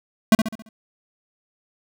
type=tone with echo; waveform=square; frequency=220 Hz; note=A3; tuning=in tune; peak=-10 dBFS; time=0.32-0.35 s; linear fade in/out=2 ms; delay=68 ms; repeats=5; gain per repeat=-7 dB; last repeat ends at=0.69 s; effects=none

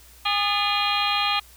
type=harmonic tone with a mistuned harmonic; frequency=407.8 Hz; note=G#4; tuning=32 cents flat; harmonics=2 / 3 / 4 / 5 / 6 / 7 / 8 / 9 / 10; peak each=-27 / -26 / -36 / -36 / -27 / -32 / -27 / -36 / -30 dBFS; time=0.25-1.4 s; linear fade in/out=10 ms; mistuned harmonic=4; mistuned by=+110 cents; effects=added 60 Hz sine -51 dBFS peak until 1.56 s + white hiss -51 dBFS RMS until 1.56 s

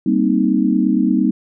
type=chord; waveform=sine; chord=C minor seventh; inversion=second; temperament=equal; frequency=196 / 233.1 / 261.6 / 311.1 Hz; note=G3 / Bb3 / C4 / Eb4; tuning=0 / 0 / 0 / 0 cents; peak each=-18 dBFS; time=0.06-1.31 s; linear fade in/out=5 ms; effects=none

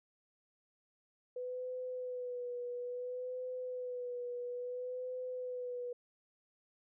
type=tone with vibrato; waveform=sine; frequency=496.8 Hz; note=B4; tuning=10 cents sharp; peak=-38 dBFS; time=1.36-5.93 s; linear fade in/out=5 ms; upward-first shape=sine; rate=0.59 Hz; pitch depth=33 cents each way; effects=none

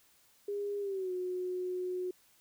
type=tone with pitch glide; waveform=sine; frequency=406.7 to 364.4 Hz; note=G#4 to F#4; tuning=-36 to -26 cents; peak=-33 dBFS; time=0.48-2.11 s; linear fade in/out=5 ms; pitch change=-190 cents; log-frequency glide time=0.8-1.12 s; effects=white hiss -66 dBFS RMS until 2.4 s

